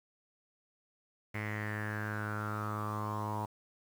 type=tone with low-pass filter sweep; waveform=sawtooth; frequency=106 Hz; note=G#2; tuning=36 cents sharp; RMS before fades=-37 dBFS; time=1.34-3.46 s; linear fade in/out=10 ms; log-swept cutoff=2100 to 930 Hz; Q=8.4; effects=9-bit